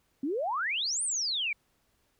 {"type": "exponential two-way sweep", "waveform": "sine", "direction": "up then down", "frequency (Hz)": [255.9, 9397, 2234], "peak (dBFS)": -28, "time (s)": [0.23, 1.53], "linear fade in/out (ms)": 5, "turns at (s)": 1.03, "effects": ["pink hiss -72 dBFS RMS until 2.19 s"]}